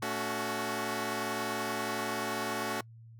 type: chord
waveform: 10% pulse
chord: F# minor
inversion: first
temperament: equal with one note detuned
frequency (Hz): 220 / 282.7 / 370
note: A3 / C#4 / F#4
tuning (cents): 0 / +34 / 0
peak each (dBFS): -28 / -29 / -28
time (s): 0.02-2.81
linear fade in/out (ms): 5
effects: noise-tail reverb RT60 0.1 s tail -26 dB re dry + added 114 Hz sine -49 dBFS peak until 3.19 s